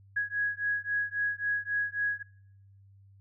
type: beating tone pair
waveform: sine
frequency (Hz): 1661.2 / 1664.9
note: G#6 / G#6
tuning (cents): 0 / +4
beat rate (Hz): 3.7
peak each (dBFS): -31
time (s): 0.16-2.23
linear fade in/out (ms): 10
effects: noise-tail reverb RT60 0.8 s tail -25 dB re dry + added 98 Hz sine -54 dBFS peak until 3.2 s